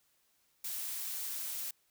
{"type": "noise", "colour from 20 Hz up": "blue", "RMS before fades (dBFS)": -39, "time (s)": [0.64, 1.71], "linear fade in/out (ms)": 5, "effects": ["white hiss -73 dBFS RMS until 1.9 s"]}